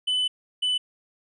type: tone pair in turn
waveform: triangle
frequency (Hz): 3006 / 2994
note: F#7 / F#7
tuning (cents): +27 / +20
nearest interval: unison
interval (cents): 7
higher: first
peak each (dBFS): -20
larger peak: neither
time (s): 0.07-0.28 / 0.62-0.78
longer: first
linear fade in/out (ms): 10
effects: resampled to 24000 Hz